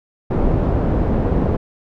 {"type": "low-pass noise", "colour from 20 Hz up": "pink", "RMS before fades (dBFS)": -17, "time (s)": [0.3, 1.57], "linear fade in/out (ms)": 10, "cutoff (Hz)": 560, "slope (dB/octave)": 12, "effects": []}